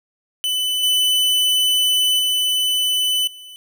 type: tone with level steps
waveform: 45% pulse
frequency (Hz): 3003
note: F#7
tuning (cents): +25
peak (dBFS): -18 / -14 / -16 / -36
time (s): 0.44-3.56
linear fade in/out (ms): 0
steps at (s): 0.83 / 2.19 / 3.27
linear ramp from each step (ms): 5
effects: none